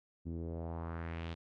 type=tone with low-pass filter sweep; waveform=sawtooth; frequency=83 Hz; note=E2; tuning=12 cents sharp; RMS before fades=-41 dBFS; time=0.25-1.35 s; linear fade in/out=20 ms; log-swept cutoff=260 to 3800 Hz; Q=2.1; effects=none